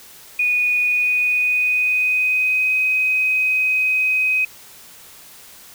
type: tone with pitch glide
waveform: sine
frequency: 2468 to 2520 Hz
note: D#7 to D#7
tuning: -15 to +21 cents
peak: -15 dBFS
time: 0.39-4.45 s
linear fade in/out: 5 ms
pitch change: +36 cents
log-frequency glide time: 0.85-2.81 s
effects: white hiss -43 dBFS RMS until 5.74 s